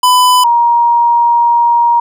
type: tone pair in turn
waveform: square / sine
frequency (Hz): 1000 / 943.9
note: B5 / A#5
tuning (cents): +21 / +21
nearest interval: minor second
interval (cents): 100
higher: first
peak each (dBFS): -6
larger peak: neither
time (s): 0.03-0.44 / 0.44-2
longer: second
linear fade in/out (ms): 5
effects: none